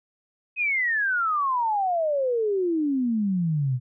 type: exponential sweep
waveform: sine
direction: down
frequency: 2554 to 121 Hz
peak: -21 dBFS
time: 0.56-3.8 s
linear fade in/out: 50 ms
effects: none